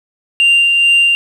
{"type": "tone with tremolo", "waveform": "sine", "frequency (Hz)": 2784, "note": "F7", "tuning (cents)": -6, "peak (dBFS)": -4, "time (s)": [0.4, 1.15], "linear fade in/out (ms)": 0, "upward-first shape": "sine", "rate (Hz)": 2.3, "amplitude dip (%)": 35, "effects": ["tanh soft clip ceiling -5 dBFS", "7-bit"]}